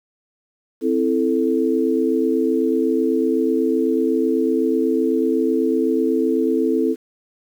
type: chord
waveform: sine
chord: A minor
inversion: first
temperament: equal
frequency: 261.6 / 329.6 / 440 Hz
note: C4 / E4 / A4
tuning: 0 / 0 / 0 cents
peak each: -20 dBFS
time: 0.81-6.96 s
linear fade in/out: 50 ms
effects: 8-bit